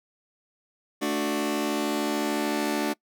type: chord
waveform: sawtooth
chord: D major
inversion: second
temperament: just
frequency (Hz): 220.2 / 293.7 / 367.1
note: A3 / D4 / F#4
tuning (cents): +2 / 0 / -14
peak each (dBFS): -27 / -23 / -27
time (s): 1.01-2.94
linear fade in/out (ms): 20
effects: noise-tail reverb RT60 0.1 s tail -24 dB re dry